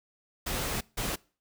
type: noise bursts at uneven times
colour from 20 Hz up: pink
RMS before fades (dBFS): -32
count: 2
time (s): 0.46-0.81 / 0.97-1.16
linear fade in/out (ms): 10
effects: noise-tail reverb RT60 0.4 s tail -24 dB re dry